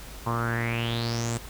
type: tone with low-pass filter sweep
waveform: sawtooth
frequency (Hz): 116.8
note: A#2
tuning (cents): +4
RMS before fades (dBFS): -28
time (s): 0.26-1.38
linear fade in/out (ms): 10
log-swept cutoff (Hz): 1000 to 8300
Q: 7.1
effects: added 50 Hz sine -43 dBFS peak until 1.49 s + pink hiss -44 dBFS RMS until 1.49 s